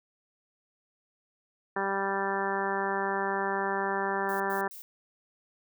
harmonic tone, 196 Hz, G3, in tune, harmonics 1 / 2 / 3 / 4 / 5 / 6 / 7 / 8 / 9, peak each -39 / -33 / -39 / -34 / -34 / -39 / -39 / -38 / -36 dBFS, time 1.76-4.68 s, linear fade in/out 5 ms
violet noise bursts, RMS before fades -45 dBFS, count 3, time 4.29-4.82 s, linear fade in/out 0 ms, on 110 ms, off 100 ms
effects none

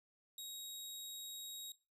20% pulse tone, 3790 Hz, A#7, 28 cents sharp, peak -40 dBFS, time 0.38-1.72 s, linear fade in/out 2 ms, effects noise-tail reverb RT60 0.3 s tail -18 dB re dry

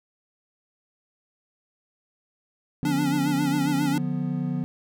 triangle chord, B diminished, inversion first, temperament just, 148.16 / 177.8 / 246.9 Hz, D3 / F3 / B3, +16 / +31 / 0 cents, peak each -27 dBFS, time 2.83-4.64 s, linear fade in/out 0 ms
square tone with vibrato, 284 Hz, C#4, 42 cents sharp, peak -24 dBFS, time 2.85-3.98 s, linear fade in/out 2 ms, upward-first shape sine, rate 7.4 Hz, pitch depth 73 cents each way
effects none

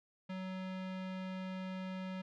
square tone with low-pass filter, 187.1 Hz, F#3, 20 cents sharp, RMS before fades -42 dBFS, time 0.29-2.22 s, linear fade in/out 10 ms, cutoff 3100 Hz, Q 1.2, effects none

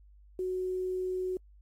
sine tone with quantisation, 369.5 Hz, F#4, 2 cents flat, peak -30 dBFS, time 0.39-1.37 s, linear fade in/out 2 ms, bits 10, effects added 50 Hz sine -54 dBFS peak until 1.61 s + AAC 48 kbps

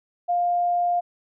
sine tone, 703 Hz, F5, 11 cents sharp, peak -19 dBFS, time 0.28-1.01 s, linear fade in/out 20 ms, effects none

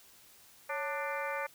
harmonic tone with a mistuned harmonic, 296.2 Hz, D4, 15 cents sharp, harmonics 2 / 3 / 4 / 5 / 6 / 7 / 8, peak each -38 / -40 / -41 / -42 / -43 / -43 / -44 dBFS, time 0.69-1.47 s, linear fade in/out 10 ms, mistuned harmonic 2, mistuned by -110 cents, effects white hiss -59 dBFS RMS until 1.54 s

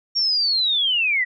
sine linear sweep, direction down, 5580 to 1900 Hz, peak -17 dBFS, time 0.15-1.25 s, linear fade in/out 20 ms, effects none

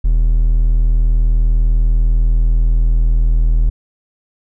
triangle tone, 40.09 Hz, E1, 47 cents flat, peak -7 dBFS, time 0.04-3.7 s, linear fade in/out 10 ms, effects none

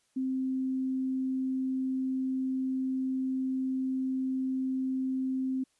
sine tone, 261.6 Hz, C4, in tune, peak -28 dBFS, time 0.16-5.64 s, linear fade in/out 10 ms, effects white hiss -72 dBFS RMS until 5.79 s + resampled to 24000 Hz

